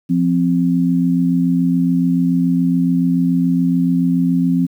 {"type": "tone pair together", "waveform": "sine", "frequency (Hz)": [174.06, 261.1], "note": ["F3", "C4"], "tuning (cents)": [-6, -3], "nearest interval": "perfect fifth", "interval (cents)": 703, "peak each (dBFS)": -15, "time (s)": [0.09, 4.67], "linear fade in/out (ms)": 20, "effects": ["8-bit"]}